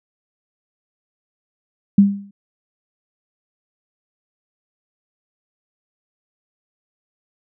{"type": "tone with exponential decay", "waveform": "sine", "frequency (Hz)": 199.9, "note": "G3", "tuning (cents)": 34, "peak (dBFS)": -4, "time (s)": [1.98, 2.31], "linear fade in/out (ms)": 5, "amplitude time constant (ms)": 70, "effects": []}